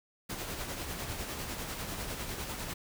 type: noise with tremolo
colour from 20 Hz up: pink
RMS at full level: -37 dBFS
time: 0.29-2.74 s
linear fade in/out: 10 ms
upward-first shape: sine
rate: 10 Hz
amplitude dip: 40%
effects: none